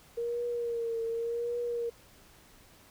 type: tone with vibrato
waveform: sine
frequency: 467.7 Hz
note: A#4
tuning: 6 cents sharp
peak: -30 dBFS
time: 0.17-1.9 s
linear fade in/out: 10 ms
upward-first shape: triangle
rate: 0.88 Hz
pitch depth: 49 cents each way
effects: pink hiss -58 dBFS RMS until 2.9 s